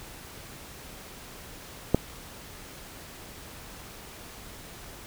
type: click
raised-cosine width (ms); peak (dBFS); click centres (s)
2; -5; 1.946
effects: pink hiss -45 dBFS RMS until 5.06 s